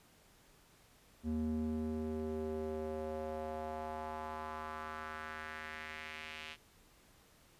square tone with band-pass filter sweep, 78 Hz, D#2, 5 cents sharp, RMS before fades -41 dBFS, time 1.23-6.57 s, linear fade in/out 50 ms, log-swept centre 210 to 2800 Hz, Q 2.3, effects pink hiss -65 dBFS RMS until 7.59 s + resampled to 32000 Hz

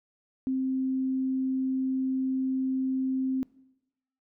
sine tone, 262.3 Hz, C4, 4 cents sharp, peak -25 dBFS, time 0.47-3.43 s, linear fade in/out 0 ms, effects noise-tail reverb RT60 0.9 s tail -22 dB re dry

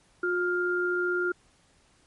sine tone pair together, 357.5 / 1402 Hz, F4 / F6, +41 / +6 cents, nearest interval 2 octaves, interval 2365 cents, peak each -27 / -27 dBFS, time 0.23-1.32 s, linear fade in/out 5 ms, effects pink hiss -63 dBFS RMS until 2.06 s + MP3 48 kbps

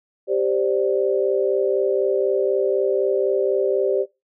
sine chord, G suspended fourth, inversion none, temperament equal, 392 / 523.3 / 587.3 Hz, G4 / C5 / D5, 0 / 0 / 0 cents, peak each -20 / -23 / -23 dBFS, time 0.27-4.06 s, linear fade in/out 50 ms, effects noise-tail reverb RT60 0.2 s tail -18 dB re dry

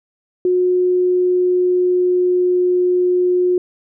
sine tone with pitch glide, 362.7 to 360.4 Hz, F#4 to F#4, -34 to -45 cents, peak -12 dBFS, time 0.45-3.58 s, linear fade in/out 2 ms, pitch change -11 cents, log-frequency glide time 0.72-2.72 s, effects none

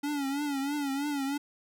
square tone with vibrato, 282.5 Hz, C#4, 33 cents sharp, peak -30 dBFS, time 0.03-1.38 s, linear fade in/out 10 ms, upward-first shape triangle, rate 3.1 Hz, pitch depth 95 cents each way, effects none

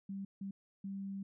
sine tone bursts at uneven times, 196 Hz, G3, in tune, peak -39 dBFS, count 3, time 0.09-0.25 / 0.41-0.51 / 0.84-1.23 s, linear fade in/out 5 ms, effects none

